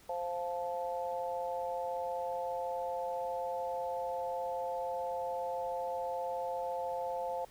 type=chord; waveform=sine; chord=F major; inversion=second; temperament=just; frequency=523.8 / 698.5 / 873.1 Hz; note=C5 / F5 / A5; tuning=+2 / 0 / -14 cents; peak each=-37 / -39 / -39 dBFS; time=0.09-7.45 s; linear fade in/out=5 ms; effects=pink hiss -60 dBFS RMS until 7.5 s